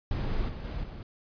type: noise with level steps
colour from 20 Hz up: brown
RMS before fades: -30 / -37 / -34 / -40 dBFS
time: 0.11-1.03 s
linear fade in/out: 2 ms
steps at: 0.48 / 0.64 / 0.83 s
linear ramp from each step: 10 ms
effects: resampled to 11025 Hz